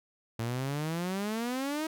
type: exponential sweep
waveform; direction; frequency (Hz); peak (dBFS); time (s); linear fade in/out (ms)
sawtooth; up; 112.1 to 321.5; -27; 0.39-1.87; 5
effects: none